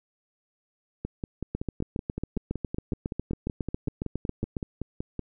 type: two click trains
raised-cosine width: 3 ms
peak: -16 / -18 dBFS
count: 23 / 23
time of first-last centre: 1.55-4.568 / 1.05-5.193 s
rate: 7.29 / 5.31 Hz
effects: none